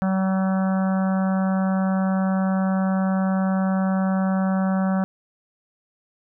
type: harmonic tone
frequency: 190 Hz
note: F#3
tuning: 46 cents sharp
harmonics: 1 / 3 / 4 / 5 / 6 / 7 / 8 / 9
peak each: -19 / -30 / -31 / -38 / -37 / -36 / -38 / -44 dBFS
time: 0.02-5.04 s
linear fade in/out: 0 ms
effects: none